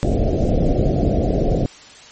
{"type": "low-pass noise", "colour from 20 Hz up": "pink", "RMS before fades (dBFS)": -17, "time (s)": [0.03, 1.66], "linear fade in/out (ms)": 0, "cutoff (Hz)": 710, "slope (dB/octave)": 96, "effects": ["white hiss -42 dBFS RMS until 2.11 s", "MP3 32 kbps"]}